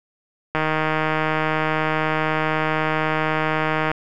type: click train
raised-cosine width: 0.5 ms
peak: -6 dBFS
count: 526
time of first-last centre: 0.55-3.915 s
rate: 156 Hz
effects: none